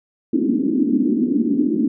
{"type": "band-pass noise", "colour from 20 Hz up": "pink", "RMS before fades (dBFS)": -18, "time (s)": [0.33, 1.88], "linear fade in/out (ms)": 5, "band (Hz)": [230, 320], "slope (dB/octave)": 48, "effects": []}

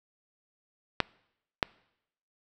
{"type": "clicks", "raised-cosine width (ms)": 0.3, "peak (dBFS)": -6, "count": 2, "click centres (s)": [1.003, 1.628], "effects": ["noise-tail reverb RT60 0.8 s tail -25 dB re dry"]}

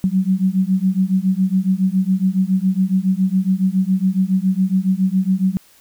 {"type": "beating tone pair", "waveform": "sine", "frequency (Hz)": [185, 192.2], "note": ["F#3", "G3"], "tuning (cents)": [0, -34], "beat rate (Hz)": 7.2, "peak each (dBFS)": -17, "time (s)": [0.04, 5.57], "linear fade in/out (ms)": 0, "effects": ["white hiss -51 dBFS RMS until 5.8 s"]}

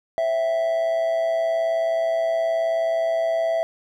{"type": "tone with amplitude modulation", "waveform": "triangle", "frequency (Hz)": 659.3, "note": "E5", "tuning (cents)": 0, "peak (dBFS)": -15, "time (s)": [0.18, 3.63], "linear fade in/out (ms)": 0, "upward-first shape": "sine", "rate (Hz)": 119, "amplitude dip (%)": 50, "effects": []}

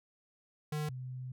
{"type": "tone pair in turn", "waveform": ["square", "sine"], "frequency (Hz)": [151.2, 127.57], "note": ["D#3", "C3"], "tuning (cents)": [-49, -43], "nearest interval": "minor third", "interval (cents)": 294, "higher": "first", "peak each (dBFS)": [-34, -39], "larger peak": "first", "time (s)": [[0.72, 0.89], [0.89, 1.32]], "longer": "second", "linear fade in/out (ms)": 5, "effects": []}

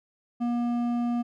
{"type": "tone with hard clipping", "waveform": "triangle", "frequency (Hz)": 239.2, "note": "A#3", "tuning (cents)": 45, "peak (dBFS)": -26, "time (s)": [0.4, 1.23], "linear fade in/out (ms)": 20, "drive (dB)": 12, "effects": []}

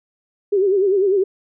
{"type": "tone with vibrato", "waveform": "sine", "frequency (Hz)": 390, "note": "G4", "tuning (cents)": -9, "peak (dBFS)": -13, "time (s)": [0.52, 1.24], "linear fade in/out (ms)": 10, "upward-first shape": "sine", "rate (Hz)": 10, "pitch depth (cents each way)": 100, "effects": []}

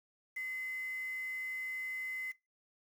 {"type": "tone with quantisation", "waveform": "sine", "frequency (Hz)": 2043, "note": "C7", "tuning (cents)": -42, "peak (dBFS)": -36, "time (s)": [0.36, 2.32], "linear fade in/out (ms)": 10, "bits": 9, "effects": ["noise-tail reverb RT60 0.2 s tail -19 dB re dry"]}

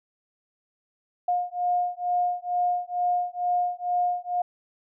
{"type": "beating tone pair", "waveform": "sine", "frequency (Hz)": [712, 714.2], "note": ["F5", "F5"], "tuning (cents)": [33, 39], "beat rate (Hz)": 2.2, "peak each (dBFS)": -26, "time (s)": [1.28, 4.42], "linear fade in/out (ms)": 5, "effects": []}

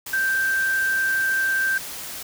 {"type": "tone in noise", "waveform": "sine", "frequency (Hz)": 1568, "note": "G6", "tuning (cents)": 0, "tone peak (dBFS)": -19, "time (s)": [0.13, 1.78], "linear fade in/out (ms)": 5, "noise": "white", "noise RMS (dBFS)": -34, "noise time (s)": [0.06, 2.23], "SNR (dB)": 12, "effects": []}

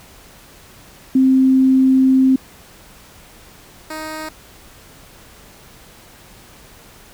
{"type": "tone pair in turn", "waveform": ["sine", "10% pulse"], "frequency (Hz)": [262.7, 312.4], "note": ["C4", "D#4"], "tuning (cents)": [7, 7], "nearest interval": "minor third", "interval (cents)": 300, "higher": "second", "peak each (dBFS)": [-9, -18], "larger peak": "first", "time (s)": [[1.15, 2.36], [3.9, 4.29]], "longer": "first", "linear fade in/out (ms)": 5, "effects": ["pink hiss -44 dBFS RMS until 7.13 s"]}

